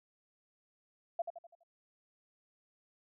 sine tone with echo, 680 Hz, F5, 46 cents flat, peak -30 dBFS, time 1.19-1.22 s, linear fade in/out 5 ms, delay 83 ms, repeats 5, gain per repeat -7 dB, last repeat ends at 1.635 s, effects none

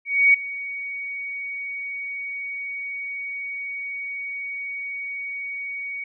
sine tone with ADSR envelope, 2244 Hz, C#7, 21 cents sharp, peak -10 dBFS, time 0.05-6.04 s, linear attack 290 ms, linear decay 6 ms, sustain -18 dB, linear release 4 ms, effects none

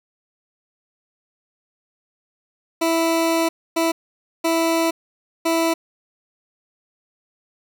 20% pulse tone bursts at uneven times, 329.6 Hz, E4, in tune, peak -12 dBFS, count 4, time 2.81-3.49 / 3.76-3.92 / 4.44-4.91 / 5.45-5.74 s, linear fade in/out 10 ms, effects 9-bit

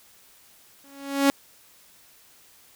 sawtooth tone with exponential growth, 277.6 Hz, C#4, 3 cents sharp, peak -10 dBFS, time 0.84-1.3 s, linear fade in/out 0 ms, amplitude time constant 100 ms, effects white hiss -55 dBFS RMS until 2.75 s

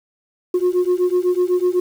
sine beating tone pair, 356.2 / 364.2 Hz, F4 / F#4, +34 / -27 cents, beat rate 8 Hz, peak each -16 / -16 dBFS, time 0.54-1.8 s, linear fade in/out 5 ms, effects tanh soft clip ceiling -11 dBFS + 7-bit

